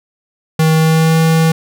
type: tone with pitch glide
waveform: square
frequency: 159 to 161.78 Hz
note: D#3 to E3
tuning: +38 to -32 cents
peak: -9 dBFS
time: 0.59-1.52 s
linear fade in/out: 5 ms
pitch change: +30 cents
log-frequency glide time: 0.74-1.18 s
effects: none